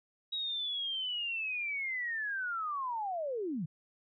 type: linear sweep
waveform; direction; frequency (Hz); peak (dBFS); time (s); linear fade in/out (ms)
sine; down; 3836 to 138.59; -33; 0.32-3.66; 10
effects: none